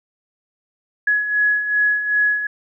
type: beating tone pair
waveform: sine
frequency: 1682 / 1684.6 Hz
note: G#6 / G#6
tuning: +22 / +24 cents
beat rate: 2.6 Hz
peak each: -23 / -16 dBFS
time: 1.07-2.47 s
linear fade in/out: 5 ms
effects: none

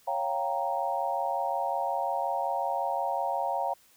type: chord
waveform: sine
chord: G half-diminished seventh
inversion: second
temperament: equal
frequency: 554.4 / 698.5 / 784 / 932.3 Hz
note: Db5 / F5 / G5 / Bb5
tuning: 0 / 0 / 0 / 0 cents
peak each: -34 / -32 / -32 / -32 dBFS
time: 0.07-3.74 s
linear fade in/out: 10 ms
effects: white hiss -61 dBFS RMS until 3.96 s

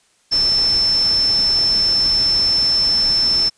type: tone in noise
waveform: sine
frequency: 5310 Hz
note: E8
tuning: 12 cents sharp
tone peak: -13 dBFS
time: 0.31-3.5 s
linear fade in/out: 20 ms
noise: pink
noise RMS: -30 dBFS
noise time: 0.31-3.5 s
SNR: +14 dB
effects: white hiss -58 dBFS RMS until 3.57 s + resampled to 22050 Hz

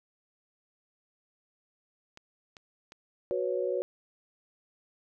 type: clicks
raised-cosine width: 0.2 ms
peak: -30 dBFS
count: 3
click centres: 2.174 / 2.568 / 2.921 s
type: chord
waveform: sine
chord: F# suspended fourth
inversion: none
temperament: equal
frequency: 370 / 493.9 / 554.4 Hz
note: F#4 / B4 / C#5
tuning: 0 / 0 / 0 cents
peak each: -32 dBFS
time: 3.31-3.82 s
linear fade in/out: 0 ms
effects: none

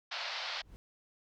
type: band-pass noise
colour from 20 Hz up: white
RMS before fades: -39 dBFS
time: 0.11-0.62 s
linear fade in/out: 10 ms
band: 570 to 4900 Hz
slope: 48 dB/octave
type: noise with exponential growth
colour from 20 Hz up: brown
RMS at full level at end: -48 dBFS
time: 0.46-0.76 s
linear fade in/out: 0 ms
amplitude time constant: 65 ms
effects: none

